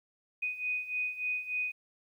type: beating tone pair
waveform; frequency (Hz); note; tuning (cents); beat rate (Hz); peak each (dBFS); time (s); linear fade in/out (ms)
sine; 2489 / 2492.4; D#7 / D#7; 0 / +2; 3.4; -37 / -33; 0.42-1.72; 10
effects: 11-bit